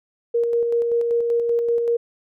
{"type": "tone with tremolo", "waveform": "sine", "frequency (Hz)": 469.8, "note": "A#4", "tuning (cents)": 13, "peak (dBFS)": -16, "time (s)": [0.34, 1.97], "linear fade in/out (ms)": 10, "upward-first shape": "square", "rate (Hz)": 5.2, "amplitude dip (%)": 30, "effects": []}